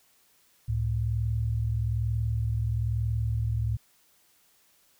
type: tone pair together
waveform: sine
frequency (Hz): 69.3 / 110.39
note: C#2 / A2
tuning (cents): 0 / +6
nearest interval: minor sixth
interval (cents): 806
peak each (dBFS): -30 / -26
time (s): 0.68-3.77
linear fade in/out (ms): 10
effects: white hiss -64 dBFS RMS until 4.99 s